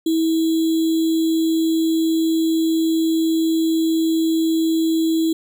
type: tone with sample-and-hold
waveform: sine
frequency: 324.2 Hz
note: E4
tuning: 29 cents flat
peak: -15 dBFS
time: 0.06-5.33 s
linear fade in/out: 5 ms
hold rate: 3675 Hz
effects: none